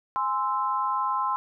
sine chord, Ab augmented, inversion none, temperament equal with one note detuned, 830.6 / 1041.1 / 1318.5 Hz, Ab5 / C6 / E6, 0 / -9 / 0 cents, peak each -31 / -25 / -31 dBFS, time 0.16-1.36 s, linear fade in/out 0 ms, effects none

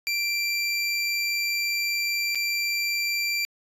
25% pulse tone with dropouts, 2357 Hz, D7, 6 cents sharp, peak -20 dBFS, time 0.07-3.45 s, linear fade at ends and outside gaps 0 ms, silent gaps 2.348-2.355 s, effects resampled to 32000 Hz

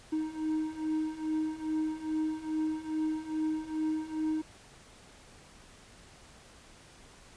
triangle beating tone pair, 311.1 / 313.5 Hz, D#4 / D#4, 0 / +13 cents, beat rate 2.4 Hz, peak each -33 / -30 dBFS, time 0.12-4.42 s, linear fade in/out 10 ms, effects pink hiss -55 dBFS RMS until 7.36 s + resampled to 22050 Hz

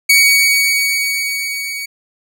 sawtooth tone with level ramp, 2248 Hz, C#7, 24 cents sharp, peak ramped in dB -3 to -19 dBFS, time 0.09-1.86 s, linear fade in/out 10 ms, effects none

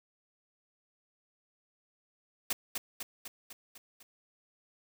white noise with echo, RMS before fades -31 dBFS, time 2.5-2.53 s, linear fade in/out 5 ms, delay 250 ms, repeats 6, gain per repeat -4 dB, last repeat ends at 4.03 s, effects none

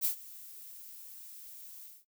violet noise with ADSR envelope, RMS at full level -28 dBFS, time 0.01-2.05 s, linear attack 40 ms, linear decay 100 ms, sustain -21 dB, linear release 200 ms, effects noise-tail reverb RT60 0.1 s tail -20 dB re dry

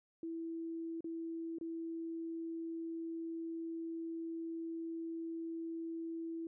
sine tone with dropouts, 329.6 Hz, E4, in tune, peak -39 dBFS, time 0.23-6.47 s, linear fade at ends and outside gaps 2 ms, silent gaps 1.007-1.043 / 1.585-1.611 s, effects none

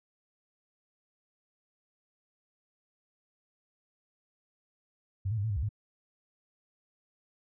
sine tone with pitch steps, 96.9 / 113 / 100.3 / 111.8 / 100.1 / 67.9 / 104.8 Hz, G2 / A2 / G2 / A2 / G2 / C#2 / G#2, -20 / +47 / +40 / +28 / +37 / -35 / +16 cents, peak -28 dBFS, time 5.25-5.691 s, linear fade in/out 10 ms, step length 63 ms, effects none

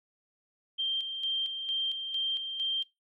sine tone with tremolo, 3163 Hz, G7, 15 cents sharp, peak -27 dBFS, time 0.78-2.84 s, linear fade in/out 20 ms, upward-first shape square, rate 2.2 Hz, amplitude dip 50%, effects noise-tail reverb RT60 0.2 s tail -21 dB re dry

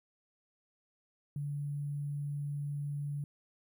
sine tone with sample-and-hold, 144.4 Hz, D3, 29 cents flat, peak -34 dBFS, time 1.36-3.24 s, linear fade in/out 2 ms, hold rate 11025 Hz, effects none

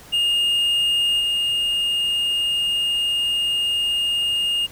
triangle tone with level steps, 2836 Hz, F7, 26 cents sharp, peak -15 / -17 dBFS, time 0.12-4.67 s, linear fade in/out 20 ms, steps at 1.19 s, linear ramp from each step 20 ms, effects pink hiss -44 dBFS RMS until 4.71 s

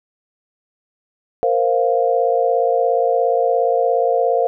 sine chord, Bb suspended second, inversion none, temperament equal, 466.2 / 523.3 / 698.5 Hz, Bb4 / C5 / F5, 0 / 0 / 0 cents, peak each -18 dBFS, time 1.43-4.47 s, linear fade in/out 0 ms, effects none

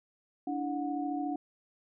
sine tone cluster, 288.4 / 322.3 / 729 Hz, D4 / E4 / F#5, -31 / -39 / -26 cents, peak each -33 / -39 / -36 dBFS, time 0.47-1.36 s, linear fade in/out 5 ms, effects none

